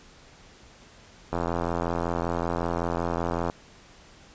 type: click train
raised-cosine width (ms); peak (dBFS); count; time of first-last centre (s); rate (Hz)
1; -13; 186; 1.33-3.499; 85.3
effects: pink hiss -52 dBFS RMS until 4.34 s + resampled to 16000 Hz